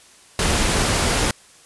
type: noise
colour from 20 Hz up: pink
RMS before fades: -19 dBFS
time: 0.39-1.31 s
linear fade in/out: 2 ms
effects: white hiss -49 dBFS RMS until 1.65 s + resampled to 24000 Hz